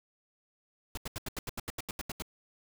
pink noise bursts, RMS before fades -37 dBFS, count 13, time 0.95-2.222 s, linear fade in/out 2 ms, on 24 ms, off 80 ms, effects none

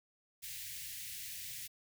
white band-stop noise, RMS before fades -45 dBFS, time 0.42-1.68 s, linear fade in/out 20 ms, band 160 to 1800 Hz, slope 48 dB/octave, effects none

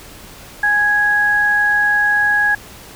sine tone pair together, 830.6 / 1661.2 Hz, G#5 / G#6, 0 / 0 cents, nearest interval octave, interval 1200 cents, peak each -21 / -12 dBFS, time 0.63-2.55 s, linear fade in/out 5 ms, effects pink hiss -38 dBFS RMS until 2.95 s

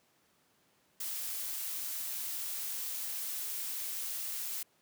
blue noise, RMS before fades -38 dBFS, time 1-4.63 s, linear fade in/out 5 ms, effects pink hiss -70 dBFS RMS until 4.81 s + high-pass 150 Hz 12 dB/octave

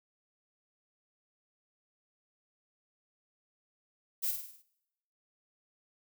violet noise with echo, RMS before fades -32 dBFS, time 4.22-4.32 s, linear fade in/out 20 ms, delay 51 ms, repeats 6, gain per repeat -5 dB, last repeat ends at 4.626 s, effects noise-tail reverb RT60 0.9 s tail -23 dB re dry

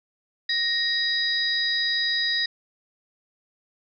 sine tone cluster, 1866 / 3848 / 4909 Hz, A#6 / B7 / D#8, +1 / -46 / -24 cents, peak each -26 dBFS, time 0.49-2.46 s, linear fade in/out 5 ms, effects none

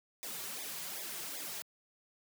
white noise with flanger, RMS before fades -42 dBFS, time 0.23-1.62 s, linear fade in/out 0 ms, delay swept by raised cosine 0.68 to 3.98 ms, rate 2.6 Hz, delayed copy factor -0.95, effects high-pass 150 Hz 12 dB/octave

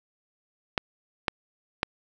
clicks, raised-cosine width 0.3 ms, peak -7 dBFS, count 3, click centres 0.778 / 1.282 / 1.831 s, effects none

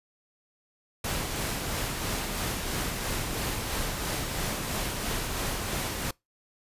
pink noise with tremolo, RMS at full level -30 dBFS, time 1.04-6.11 s, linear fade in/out 5 ms, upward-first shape sine, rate 3 Hz, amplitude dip 30%, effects noise-tail reverb RT60 0.2 s tail -25 dB re dry + resampled to 32000 Hz

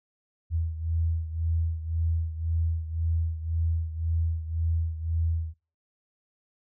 sine beating tone pair, 81.6 / 83.5 Hz, E2 / E2, -17 / +23 cents, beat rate 1.9 Hz, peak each -26 / -31 dBFS, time 0.5-5.54 s, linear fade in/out 50 ms, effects noise-tail reverb RT60 0.4 s tail -26 dB re dry

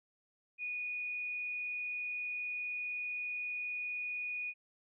sine tone with frequency modulation, 2464 Hz, D#7, 17 cents flat, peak -36 dBFS, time 0.58-4.54 s, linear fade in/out 50 ms, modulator 59.2 Hz, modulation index 0.32, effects none

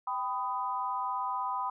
sine chord, G augmented, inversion none, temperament equal with one note detuned, 784 / 1000.4 / 1244.5 Hz, G5 / B5 / D#6, 0 / +22 / 0 cents, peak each -37 / -32 / -37 dBFS, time 0.07-1.7 s, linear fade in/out 5 ms, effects none

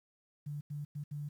sine tone bursts at uneven times, 146.5 Hz, D3, 4 cents flat, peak -37 dBFS, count 4, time 0.46-0.61 / 0.7-0.85 / 0.95-1.04 / 1.11-1.29 s, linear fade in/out 10 ms, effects 11-bit

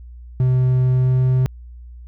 triangle tone with pitch glide, 127.7 to 128.66 Hz, C3 to C3, -42 to -29 cents, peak -11 dBFS, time 0.4-1.46 s, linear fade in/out 0 ms, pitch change +13 cents, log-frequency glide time 0.93-1.23 s, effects added 60 Hz sine -35 dBFS peak until 2.07 s

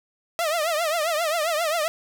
sawtooth tone with vibrato, 644 Hz, E5, 41 cents flat, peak -18 dBFS, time 0.39-1.88 s, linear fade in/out 0 ms, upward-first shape triangle, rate 7.5 Hz, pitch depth 160 cents each way, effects none

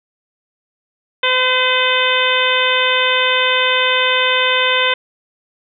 harmonic tone, 510 Hz, C5, 44 cents flat, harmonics 1 / 2 / 3 / 4 / 5 / 6 / 7, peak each -20 / -20 / -20 / -20 / -20 / -20 / -20 dBFS, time 1.23-4.94 s, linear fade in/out 5 ms, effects none

